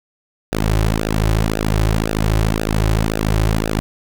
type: tone with flanger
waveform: sawtooth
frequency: 53.7 Hz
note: A1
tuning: 41 cents flat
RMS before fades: -17 dBFS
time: 0.52-3.8 s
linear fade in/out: 0 ms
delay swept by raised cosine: 0.92 to 4.42 ms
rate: 1.9 Hz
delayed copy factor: -0.9
effects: none